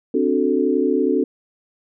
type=chord; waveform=sine; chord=D dominant seventh; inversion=third; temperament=equal; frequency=261.6 / 293.7 / 370 / 440 Hz; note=C4 / D4 / F#4 / A4; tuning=0 / 0 / 0 / 0 cents; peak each=-21 dBFS; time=0.14-1.24 s; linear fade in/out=5 ms; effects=none